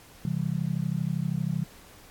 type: chord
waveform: sine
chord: C major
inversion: none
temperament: just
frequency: 130.81 / 163.52 / 196.22 Hz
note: C3 / E3 / G3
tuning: 0 / -14 / +2 cents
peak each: -31 / -28 / -33 dBFS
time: 0.25-1.64 s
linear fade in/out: 2 ms
effects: pink hiss -52 dBFS RMS until 2.1 s + AAC 64 kbps